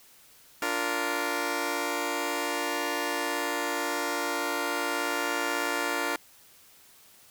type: chord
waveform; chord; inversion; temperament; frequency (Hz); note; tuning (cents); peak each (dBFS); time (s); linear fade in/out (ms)
10% pulse; Bb major; first; just; 291.4 / 349.6 / 466.2; D4 / F4 / Bb4; -13 / +2 / 0; -24; 0.62-6.16; 2
effects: white hiss -56 dBFS RMS until 7.3 s